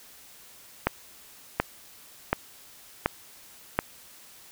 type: click train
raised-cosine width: 0.5 ms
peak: -6 dBFS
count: 5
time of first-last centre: 0.87-3.79 s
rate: 1.37 Hz
effects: white hiss -51 dBFS RMS until 4.51 s